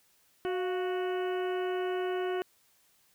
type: harmonic tone with a mistuned harmonic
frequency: 369.2 Hz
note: F#4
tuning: 4 cents flat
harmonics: 1 / 2 / 3 / 4 / 5 / 6 / 7 / 8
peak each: -30 / -38 / -44 / -43 / -48 / -52 / -52 / -48 dBFS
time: 0.45-2.42 s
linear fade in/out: 0 ms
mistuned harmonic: 2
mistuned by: -70 cents
effects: white hiss -67 dBFS RMS until 3.14 s